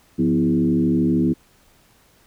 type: tone with frequency modulation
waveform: sine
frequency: 250 Hz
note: B3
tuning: 21 cents sharp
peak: -15 dBFS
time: 0.18-1.34 s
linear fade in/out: 20 ms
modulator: 72.9 Hz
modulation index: 1.3
effects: pink hiss -56 dBFS RMS until 2.26 s

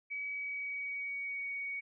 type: tone with pitch glide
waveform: sine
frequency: 2275 to 2241 Hz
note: C#7 to C#7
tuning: +44 to +18 cents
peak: -36 dBFS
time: 0.1-1.81 s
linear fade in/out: 20 ms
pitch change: -26 cents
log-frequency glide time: 0.32-1.46 s
effects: none

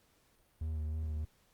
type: tone with vibrato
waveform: triangle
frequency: 77.78 Hz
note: D#2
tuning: in tune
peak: -32 dBFS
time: 0.61-1.25 s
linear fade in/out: 5 ms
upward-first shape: sine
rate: 3.2 Hz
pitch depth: 29 cents each way
effects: pink hiss -70 dBFS RMS until 1.53 s + Opus 48 kbps

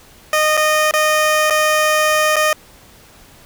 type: tone with dropouts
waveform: 15% pulse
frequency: 615 Hz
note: D#5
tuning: 20 cents flat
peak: -6 dBFS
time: 0.33-2.53 s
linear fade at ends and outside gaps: 2 ms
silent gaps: 0.57-0.574 / 0.911-0.937 / 1.5-1.506 / 2.359-2.365 s
effects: pink hiss -45 dBFS RMS until 3.45 s

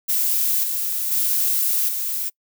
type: noise with level steps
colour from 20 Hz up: violet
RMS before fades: -20 / -24 / -20 / -25 dBFS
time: 0.08-2.3 s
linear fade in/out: 20 ms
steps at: 0.63 / 1.11 / 1.88 s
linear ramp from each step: 10 ms
effects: noise-tail reverb RT60 0.1 s tail -25 dB re dry

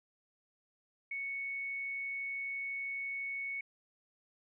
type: tone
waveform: sine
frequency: 2217 Hz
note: C#7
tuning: in tune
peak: -36 dBFS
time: 1.11-3.61 s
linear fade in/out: 5 ms
effects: none

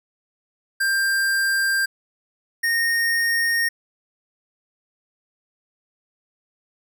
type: tone pair in turn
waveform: square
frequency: 1587 / 1849.8 Hz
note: G6 / A#6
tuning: +21 / -14 cents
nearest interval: minor third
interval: 265 cents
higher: second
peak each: -19 dBFS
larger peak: neither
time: 0.8-1.86 / 2.63-3.69 s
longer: neither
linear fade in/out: 10 ms
effects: none

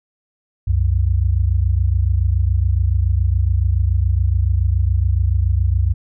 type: tone pair together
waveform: sine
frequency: 65.41 / 92.5 Hz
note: C2 / F#2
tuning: 0 / 0 cents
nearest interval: tritone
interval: 600 cents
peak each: -16 dBFS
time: 0.67-5.94 s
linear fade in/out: 10 ms
effects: none

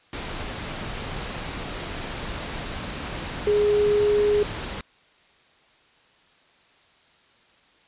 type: tone in noise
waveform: sine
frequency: 415.3 Hz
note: G#4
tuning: in tune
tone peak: -17 dBFS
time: 3.47-4.43 s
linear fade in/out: 2 ms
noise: pink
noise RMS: -32 dBFS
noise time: 0.13-4.81 s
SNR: +12 dB
effects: white hiss -58 dBFS RMS until 7.87 s + resampled to 8000 Hz

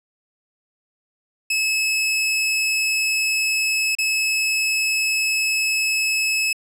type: tone with dropouts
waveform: sawtooth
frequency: 2590 Hz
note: E7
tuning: 31 cents flat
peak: -15 dBFS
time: 1.5-6.53 s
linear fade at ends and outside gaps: 5 ms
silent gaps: 3.952-3.985 s
effects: low-pass 12000 Hz 12 dB/octave

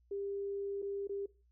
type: tone with dropouts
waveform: sine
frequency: 398.8 Hz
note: G4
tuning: 30 cents sharp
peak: -36 dBFS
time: 0.11-1.26 s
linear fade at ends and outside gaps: 5 ms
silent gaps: 0.82-0.825 / 1.073-1.093 s
effects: noise-tail reverb RT60 0.3 s tail -19 dB re dry + added 60 Hz sine -66 dBFS peak until 1.51 s

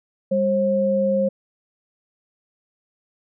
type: tone pair together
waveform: sine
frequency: 200 / 536.6 Hz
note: G3 / C5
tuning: +35 / +44 cents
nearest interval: octave + perfect fourth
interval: 1709 cents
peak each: -22 / -18 dBFS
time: 0.31-1.29 s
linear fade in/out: 10 ms
effects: none

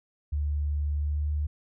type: tone with pitch glide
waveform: sine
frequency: 73.42 to 74.49 Hz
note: D2 to D2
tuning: 0 to +25 cents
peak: -25 dBFS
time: 0.32-1.47 s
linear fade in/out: 10 ms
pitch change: +25 cents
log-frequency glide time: 0.97-1.28 s
effects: none

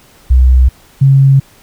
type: tone pair in turn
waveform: sine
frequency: 63.6 / 136.17 Hz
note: C2 / C#3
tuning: -48 / -31 cents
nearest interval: octave + minor second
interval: 1317 cents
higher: second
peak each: -3 dBFS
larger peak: neither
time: 0.3-0.69 / 1.01-1.4 s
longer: neither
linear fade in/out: 10 ms
effects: pink hiss -44 dBFS RMS until 1.62 s

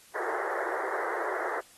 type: band-pass noise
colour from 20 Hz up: pink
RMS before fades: -33 dBFS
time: 0.14-1.61 s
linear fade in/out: 20 ms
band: 350 to 2000 Hz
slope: 96 dB/octave
effects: white hiss -56 dBFS RMS until 1.77 s + AAC 32 kbps

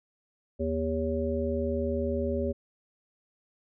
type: harmonic tone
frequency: 80 Hz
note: D#2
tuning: 49 cents sharp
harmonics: 1 / 3 / 5 / 7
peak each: -32 / -32 / -32 / -32 dBFS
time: 0.59-2.53 s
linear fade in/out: 20 ms
effects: none

